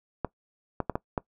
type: clicks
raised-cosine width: 1 ms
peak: -13 dBFS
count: 5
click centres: 0.247 / 0.803 / 0.897 / 0.955 / 1.178 s
effects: noise-tail reverb RT60 0.1 s tail -21 dB re dry